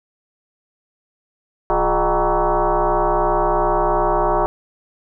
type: tone with frequency modulation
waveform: sine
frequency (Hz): 160.6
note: E3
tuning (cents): -45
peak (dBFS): -14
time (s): 1.7-4.46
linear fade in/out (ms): 0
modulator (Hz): 192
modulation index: 5.2
effects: none